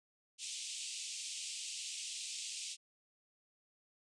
white band-pass noise, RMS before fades -44 dBFS, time 0.38-2.77 s, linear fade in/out 50 ms, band 2500 to 8700 Hz, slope 48 dB/octave, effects resampled to 24000 Hz

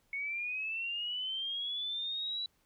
sine linear sweep, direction up, 2200 to 3951 Hz, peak -34 dBFS, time 0.13-2.46 s, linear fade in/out 2 ms, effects pink hiss -73 dBFS RMS until 2.65 s

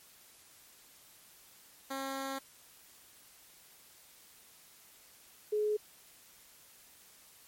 10% pulse / sine tone pair in turn, 270 / 422.7 Hz, C#4 / G#4, -45 / +31 cents, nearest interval minor sixth, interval 776 cents, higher second, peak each -28 dBFS, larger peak neither, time 1.9-2.39 / 5.52-5.77 s, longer first, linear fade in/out 10 ms, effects white hiss -59 dBFS RMS until 7.47 s + MP3 64 kbps

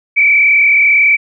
sine tone with frequency modulation, 2300 Hz, D7, 37 cents flat, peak -6 dBFS, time 0.16-1.17 s, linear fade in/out 20 ms, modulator 38.2 Hz, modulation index 1.5, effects none

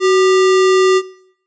sine tone with sample-and-hold, 374.8 Hz, F#4, 22 cents sharp, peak -8 dBFS, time 0-1.02 s, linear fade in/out 50 ms, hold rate 1575 Hz, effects noise-tail reverb RT60 0.7 s tail -20 dB re dry + resampled to 16000 Hz

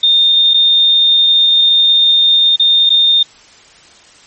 sine tone with dropouts, 3641 Hz, A#7, 41 cents flat, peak -6 dBFS, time 0.03-3.23 s, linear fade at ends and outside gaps 5 ms, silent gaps 0.537-0.542 / 2.561-2.596 / 2.894-2.902 s, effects white hiss -42 dBFS RMS until 4.26 s + MP3 32 kbps

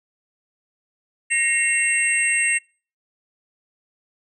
sine tone cluster, 1868 / 2154 / 2724 / 8280 Hz, A#6 / C7 / F7 / C9, +3 / +50 / -44 / -19 cents, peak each -23 dBFS, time 1.3-2.59 s, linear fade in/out 20 ms, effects noise-tail reverb RT60 0.4 s tail -26 dB re dry

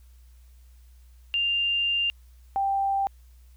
sine tone pair in turn, 2794 / 786.5 Hz, F7 / G5, 0 / +6 cents, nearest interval octave + minor seventh, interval 2194 cents, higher first, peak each -22 dBFS, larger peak neither, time 1.34-2.1 / 2.56-3.07 s, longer first, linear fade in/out 0 ms, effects added 61 Hz sine -49 dBFS peak until 3.56 s + white hiss -66 dBFS RMS until 3.56 s

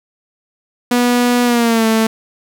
sawtooth tone with pitch glide, 243.8 to 222.3 Hz, B3 to A3, -22 to +18 cents, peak -7 dBFS, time 0.91-2.07 s, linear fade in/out 5 ms, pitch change -160 cents, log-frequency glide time 1.44-1.86 s, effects none

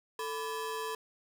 35% pulse ring-modulated tone, 720 Hz, F#5, 47 cents flat, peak -30 dBFS, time 0.19-0.95 s, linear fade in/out 2 ms, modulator 278 Hz, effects none

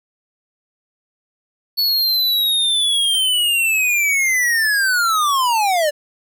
square linear sweep, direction down, 4444 to 572 Hz, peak -15 dBFS, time 1.77-5.91 s, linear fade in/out 20 ms, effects none

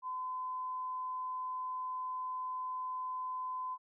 sine tone, 1019 Hz, C6, 46 cents flat, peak -36 dBFS, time 0.02-3.78 s, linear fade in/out 50 ms, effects none

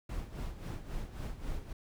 brown noise with tremolo, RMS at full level -37 dBFS, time 0.09-1.73 s, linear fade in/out 5 ms, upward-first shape sine, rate 3.7 Hz, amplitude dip 70%, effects none

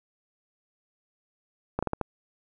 slowing click train, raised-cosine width 1 ms, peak -13 dBFS, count 5, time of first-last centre 1.79-2.013 s, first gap 36 ms, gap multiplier 1.3, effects none

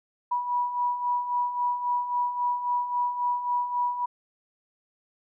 sine beating tone pair, 973 / 976.7 Hz, B5 / B5, -26 / -20 cents, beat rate 3.7 Hz, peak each -32 / -25 dBFS, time 0.31-4.06 s, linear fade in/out 10 ms, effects none

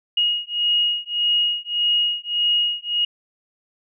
sine beating tone pair, 2877 / 2878.7 Hz, F#7 / F#7, -49 / -48 cents, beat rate 1.7 Hz, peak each -21 dBFS, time 0.17-3.05 s, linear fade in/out 5 ms, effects none

